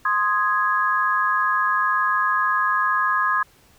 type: chord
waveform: sine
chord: Ab major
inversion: first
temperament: equal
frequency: 1046.5 / 1244.5 / 1661.2 Hz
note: C6 / Eb6 / Ab6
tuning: 0 / 0 / 0 cents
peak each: -22 dBFS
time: 0.05-3.43 s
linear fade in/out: 5 ms
effects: pink hiss -55 dBFS RMS until 3.78 s